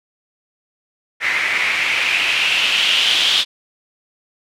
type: noise with low-pass filter sweep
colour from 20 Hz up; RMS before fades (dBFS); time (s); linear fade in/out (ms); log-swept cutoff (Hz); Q
blue; -17; 1.2-3.45; 50; 2000 to 3400; 4.5
effects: none